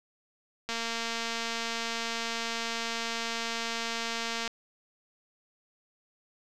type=click train; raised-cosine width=0.2 ms; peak=-16 dBFS; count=872; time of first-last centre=0.69-4.477 s; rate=230 Hz; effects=none